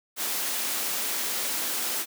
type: high-pass noise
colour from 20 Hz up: white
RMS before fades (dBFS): -29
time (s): 0.16-2.06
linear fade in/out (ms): 50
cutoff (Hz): 200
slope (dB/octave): 24
effects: none